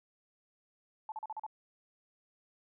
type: tone bursts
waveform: sine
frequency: 871 Hz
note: A5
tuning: 18 cents flat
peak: -37 dBFS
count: 6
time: 1.09-1.465 s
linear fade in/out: 2 ms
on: 30 ms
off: 39 ms
effects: none